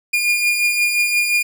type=beating tone pair; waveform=40% pulse; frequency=2421 / 2426.7 Hz; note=D#7 / D#7; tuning=-48 / -44 cents; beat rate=5.7 Hz; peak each=-15 / -23 dBFS; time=0.13-1.43 s; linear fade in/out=10 ms; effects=none